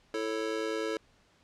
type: chord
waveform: square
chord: A major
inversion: second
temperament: just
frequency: 330 / 440 / 550 Hz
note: E4 / A4 / C#5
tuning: +2 / 0 / -14 cents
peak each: -37 / -34 / -39 dBFS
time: 0.14-0.97 s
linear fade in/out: 2 ms
effects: pink hiss -65 dBFS RMS until 1.43 s + low-pass 6000 Hz 12 dB/octave